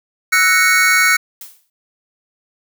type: chord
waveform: square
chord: F# dominant seventh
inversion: third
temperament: equal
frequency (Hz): 1318.5 / 1480 / 1864.7 / 2217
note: E6 / F#6 / A#6 / C#7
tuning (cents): 0 / 0 / 0 / 0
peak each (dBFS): -20 / -16 / -20 / -14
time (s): 0.32-1.17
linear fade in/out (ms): 10
type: noise with exponential decay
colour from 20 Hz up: blue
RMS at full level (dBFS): -30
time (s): 1.41-1.7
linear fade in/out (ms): 2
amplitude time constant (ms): 62
effects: none